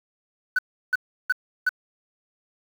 sine tone bursts, 1498 Hz, F#6, 21 cents sharp, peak -15 dBFS, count 4, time 0.56-1.692 s, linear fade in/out 5 ms, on 28 ms, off 340 ms, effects tanh soft clip ceiling -16 dBFS + 7-bit

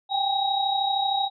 sine tone cluster, 783 / 816 / 3810 Hz, G5 / G#5 / A#7, -2 / -31 / +37 cents, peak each -24 / -28 / -27 dBFS, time 0.09-1.3 s, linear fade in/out 50 ms, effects none

